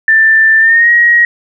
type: tone with pitch glide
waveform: sine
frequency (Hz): 1776 to 1892.5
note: A6 to A#6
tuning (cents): +16 to +26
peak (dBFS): -4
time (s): 0.08-1.25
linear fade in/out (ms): 2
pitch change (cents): +110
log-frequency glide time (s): 0.59-0.9
effects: none